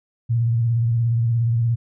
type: tone with vibrato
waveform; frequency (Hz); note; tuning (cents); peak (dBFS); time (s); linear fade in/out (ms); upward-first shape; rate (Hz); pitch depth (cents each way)
sine; 116.54; A#2; 0; -16; 0.29-1.76; 20; triangle; 17; 68
effects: none